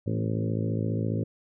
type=harmonic tone with a mistuned harmonic; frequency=54.7 Hz; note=A1; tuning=9 cents flat; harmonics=2 / 3 / 4 / 5 / 6 / 7 / 8 / 9 / 10; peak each=-28 / -32 / -34 / -36 / -38 / -39 / -40 / -41 / -42 dBFS; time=0.06-1.24 s; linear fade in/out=10 ms; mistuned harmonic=4; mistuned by=+31 cents; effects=none